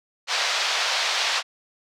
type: band-pass noise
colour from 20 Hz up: white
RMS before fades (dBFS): -24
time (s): 0.27-1.43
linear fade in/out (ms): 50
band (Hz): 590 to 5100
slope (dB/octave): 24
effects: none